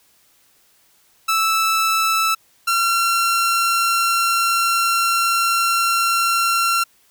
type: tone pair in turn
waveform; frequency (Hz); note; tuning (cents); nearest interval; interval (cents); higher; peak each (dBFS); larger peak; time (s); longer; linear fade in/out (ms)
sawtooth; 1316 / 1365.3; E6 / F6; -3 / -40; minor second; 63; second; -12; neither; 1.28-2.35 / 2.67-6.84; second; 10
effects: white hiss -57 dBFS RMS until 7.1 s